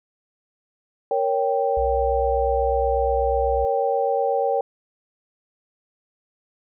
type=chord; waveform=sine; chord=G diminished; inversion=first; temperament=equal; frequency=466.2 / 554.4 / 784 Hz; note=Bb4 / Db5 / G5; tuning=0 / 0 / 0 cents; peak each=-23 dBFS; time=1.11-4.61 s; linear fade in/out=2 ms
type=tone; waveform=sine; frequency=61.74 Hz; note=B1; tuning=in tune; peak=-26 dBFS; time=1.77-3.65 s; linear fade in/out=0 ms
effects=none